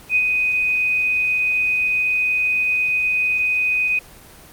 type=tone with ADSR envelope; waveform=sine; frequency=2498 Hz; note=D#7; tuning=6 cents sharp; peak=-12 dBFS; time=0.09-3.99 s; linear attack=67 ms; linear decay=57 ms; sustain=-4 dB; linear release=4 ms; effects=pink hiss -43 dBFS RMS until 4.52 s + Opus 24 kbps